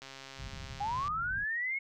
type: click train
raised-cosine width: 0.2 ms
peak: -29 dBFS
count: 144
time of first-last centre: 0.02-1.079 s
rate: 135 Hz
type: low-pass noise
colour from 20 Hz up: white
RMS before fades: -45 dBFS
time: 0.36-1.46 s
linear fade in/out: 50 ms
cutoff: 150 Hz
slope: 24 dB/octave
type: linear sweep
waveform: sine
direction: up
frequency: 784 to 2200 Hz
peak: -31 dBFS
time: 0.8-1.79 s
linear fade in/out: 10 ms
effects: none